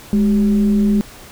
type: tone with frequency modulation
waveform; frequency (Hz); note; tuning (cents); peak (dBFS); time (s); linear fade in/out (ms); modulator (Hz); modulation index
sine; 207.6; G#3; 0; -11; 0.13-1.01; 0; 178; 0.4
effects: pink hiss -39 dBFS RMS until 1.31 s